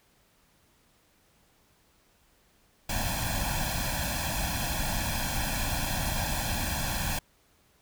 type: noise with comb filter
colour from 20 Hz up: pink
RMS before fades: -30 dBFS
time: 2.89-7.19 s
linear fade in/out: 5 ms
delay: 1.2 ms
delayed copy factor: +0.95
effects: pink hiss -65 dBFS RMS until 7.81 s